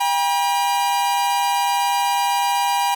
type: tone pair together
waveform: 45% pulse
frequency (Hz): 800 / 961.6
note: G5 / B5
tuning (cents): +35 / -46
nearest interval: minor third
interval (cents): 319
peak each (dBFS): -20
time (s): 0-2.95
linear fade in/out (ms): 10
effects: none